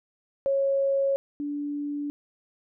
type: tone pair in turn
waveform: sine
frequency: 549 / 290.2 Hz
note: C#5 / D4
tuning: -17 / -21 cents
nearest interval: major seventh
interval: 1104 cents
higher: first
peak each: -21 / -28 dBFS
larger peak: first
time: 0.46-1.16 / 1.4-2.1 s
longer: neither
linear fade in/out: 0 ms
effects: none